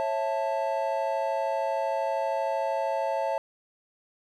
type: chord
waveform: triangle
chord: A major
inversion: first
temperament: equal with one note detuned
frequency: 546.4 / 659.3 / 880 Hz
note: C#5 / E5 / A5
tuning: -25 / 0 / 0 cents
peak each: -28 dBFS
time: 0-3.38 s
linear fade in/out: 0 ms
effects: none